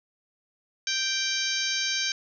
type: harmonic tone with a mistuned harmonic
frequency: 784 Hz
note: G5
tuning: in tune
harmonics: 2 / 3 / 4 / 5 / 6 / 7 / 8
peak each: -33 / -33 / -33 / -33 / -33 / -33 / -33 dBFS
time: 0.87-2.12 s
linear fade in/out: 2 ms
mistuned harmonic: 5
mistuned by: -26 cents
effects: none